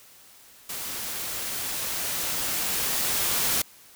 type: noise with level ramp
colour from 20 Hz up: white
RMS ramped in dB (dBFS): -34 to -24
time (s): 0.69-3.62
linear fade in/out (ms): 5
effects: white hiss -52 dBFS RMS until 3.95 s